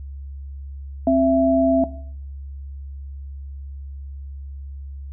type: tone pair together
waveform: sine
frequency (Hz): 264.3 / 664.9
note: C4 / E5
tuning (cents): +18 / +15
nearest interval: octave + major third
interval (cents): 1597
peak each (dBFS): -16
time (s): 1.07-1.84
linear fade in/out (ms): 2
effects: noise-tail reverb RT60 0.6 s tail -17 dB re dry + added 69 Hz sine -31 dBFS peak until 5.12 s